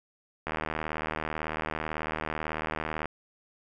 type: click train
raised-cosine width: 0.5 ms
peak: -16 dBFS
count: 203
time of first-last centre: 0.47-3.056 s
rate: 78.1 Hz
effects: none